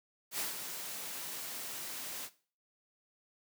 white noise with ADSR envelope, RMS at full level -35 dBFS, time 0.31-2.3 s, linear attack 78 ms, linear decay 150 ms, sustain -7 dB, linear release 60 ms, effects noise-tail reverb RT60 0.4 s tail -17 dB re dry + high-pass 150 Hz 12 dB/octave

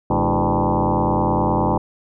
sine tone with frequency modulation, 332 Hz, E4, 12 cents sharp, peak -15 dBFS, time 0.1-1.78 s, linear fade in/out 5 ms, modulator 89.7 Hz, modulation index 7.4, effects none

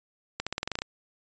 accelerating click train, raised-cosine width 0.2 ms, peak -13 dBFS, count 10, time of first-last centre 0.4-0.82 s, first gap 66 ms, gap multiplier 0.91, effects resampled to 16000 Hz

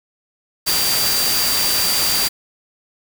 sine tone in noise, 4699 Hz, D8, in tune, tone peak -20 dBFS, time 0.66-2.29 s, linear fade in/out 20 ms, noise white, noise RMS -19 dBFS, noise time 0.66-2.29 s, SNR -4 dB, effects none

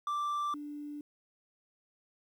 triangle / sine tone pair in turn, 1174.7 / 293.7 Hz, D6 / D4, 0 / 0 cents, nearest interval 2 octaves, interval 2400 cents, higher first, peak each -29 / -39 dBFS, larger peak first, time 0.07-0.54 / 0.54-1.01 s, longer neither, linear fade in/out 2 ms, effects 11-bit

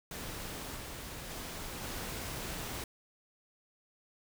pink noise with level steps, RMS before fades -42 / -44 / -42 / -40 dBFS, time 0.11-2.84 s, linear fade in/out 2 ms, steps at 0.75 / 1.29 / 1.82 s, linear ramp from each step 20 ms, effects none

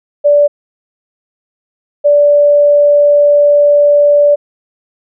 sine tone pair in turn, 582 / 582 Hz, D5 / D5, -16 / -16 cents, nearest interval unison, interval 0 cents, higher neither, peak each -4 dBFS, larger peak neither, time 0.24-0.48 / 2.04-4.36 s, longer second, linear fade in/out 20 ms, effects none

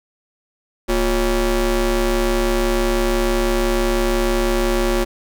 30% pulse ring-modulated tone, 196 Hz, G3, in tune, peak -10 dBFS, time 0.88-5.05 s, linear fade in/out 20 ms, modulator 161 Hz, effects none

